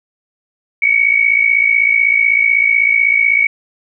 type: tone pair together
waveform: sine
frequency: 2217 / 2273 Hz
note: C#7 / C#7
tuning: 0 / +43 cents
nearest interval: unison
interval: 43 cents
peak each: -12 dBFS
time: 0.82-3.47 s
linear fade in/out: 5 ms
effects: none